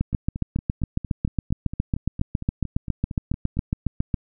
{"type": "two click trains", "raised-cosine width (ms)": 5, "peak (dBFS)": [-9, -18], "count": [31, 16], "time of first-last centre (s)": [[0.01, 4.142], [0.13, 3.57]], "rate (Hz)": [7.26, 4.36], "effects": []}